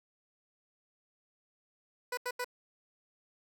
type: tone bursts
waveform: 15% pulse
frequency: 493.9 Hz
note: B4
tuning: in tune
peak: -27 dBFS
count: 3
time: 2.12-2.445 s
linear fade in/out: 5 ms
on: 53 ms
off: 83 ms
effects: none